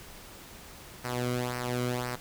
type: tone with flanger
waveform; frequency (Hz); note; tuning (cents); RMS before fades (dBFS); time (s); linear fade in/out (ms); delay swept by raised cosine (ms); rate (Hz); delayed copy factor
sawtooth; 123.47; B2; 0; -32; 1.04-2.16; 10; 0.28 to 1.16; 1.9; -0.7
effects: pink hiss -48 dBFS RMS until 2.2 s